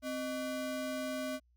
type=ring-modulated tone; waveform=square; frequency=440.1 Hz; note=A4; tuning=in tune; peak=-33 dBFS; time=0.02-1.4 s; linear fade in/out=50 ms; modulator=179 Hz; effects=added 60 Hz sine -66 dBFS peak until 1.56 s